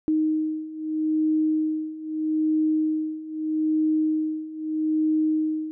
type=beating tone pair; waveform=sine; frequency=311.1 / 311.89 Hz; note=D#4 / D#4; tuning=0 / +4 cents; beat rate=0.79 Hz; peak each=-26 / -23 dBFS; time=0.08-5.71 s; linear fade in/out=0 ms; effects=none